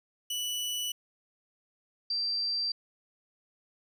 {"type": "tone pair in turn", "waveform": ["sawtooth", "sine"], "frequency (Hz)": [2960, 4699], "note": ["F#7", "D8"], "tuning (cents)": [0, 0], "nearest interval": "minor sixth", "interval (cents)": 800, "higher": "second", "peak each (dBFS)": -28, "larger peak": "neither", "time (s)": [[0.3, 0.92], [2.1, 2.72]], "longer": "neither", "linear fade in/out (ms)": 5, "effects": []}